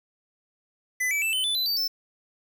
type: tone with pitch steps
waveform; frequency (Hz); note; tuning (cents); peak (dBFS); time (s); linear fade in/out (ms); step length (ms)
square; 2007 / 2305 / 2648 / 3042 / 3494 / 4014 / 4611 / 5297; B6 / D7 / E7 / F#7 / A7 / B7 / D8 / E8; +27 / -33 / +7 / +47 / -13 / +27 / -33 / +8; -24; 1-1.88; 10; 110
effects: 9-bit